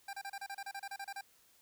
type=tone bursts; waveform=25% pulse; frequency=793 Hz; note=G5; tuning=20 cents sharp; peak=-37 dBFS; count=14; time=0.08-1.211 s; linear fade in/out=5 ms; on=52 ms; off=31 ms; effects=white hiss -67 dBFS RMS until 1.61 s